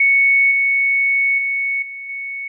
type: tone with level steps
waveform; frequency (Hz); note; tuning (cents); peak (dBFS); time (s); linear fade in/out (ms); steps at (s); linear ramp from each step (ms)
sine; 2217; C#7; 0; -10 / -13 / -17 / -28 / -24; 0-2.48; 5; 0.51 / 1.38 / 1.82 / 2.09; 5
effects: none